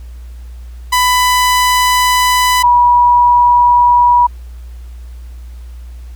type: tone pair in turn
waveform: sawtooth / sine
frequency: 997 / 969.7 Hz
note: B5 / B5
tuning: +16 / -32 cents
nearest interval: unison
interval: 48 cents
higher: first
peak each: -5 dBFS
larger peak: neither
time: 0.92-2.63 / 2.63-4.27 s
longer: first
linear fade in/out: 10 ms
effects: added 60 Hz sine -27 dBFS peak until 6.15 s + pink hiss -49 dBFS RMS until 6.15 s